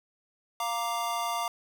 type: chord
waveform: square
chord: Bb major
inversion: second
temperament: equal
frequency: 698.5 / 932.3 / 1174.7 Hz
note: F5 / Bb5 / D6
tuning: 0 / 0 / 0 cents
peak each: -34 dBFS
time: 0.6-1.48 s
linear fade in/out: 2 ms
effects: none